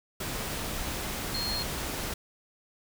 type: tone in noise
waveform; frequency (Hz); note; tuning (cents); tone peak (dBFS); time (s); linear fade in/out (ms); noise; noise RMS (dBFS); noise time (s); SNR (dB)
sine; 4249; C8; +26; -31; 1.34-1.63; 5; pink; -34; 0.2-2.14; 0
effects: none